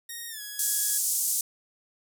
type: tone with pitch glide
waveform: 5% pulse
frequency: 1864.7 to 1670.9 Hz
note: A#6 to G#6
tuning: 0 to +10 cents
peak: -26 dBFS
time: 0.09-0.98 s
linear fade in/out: 5 ms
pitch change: -190 cents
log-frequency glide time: 0.29-0.41 s
type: band-pass noise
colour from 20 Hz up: pink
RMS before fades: -27 dBFS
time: 0.59-1.41 s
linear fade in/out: 2 ms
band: 6800 to 14000 Hz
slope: 24 dB/octave
effects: none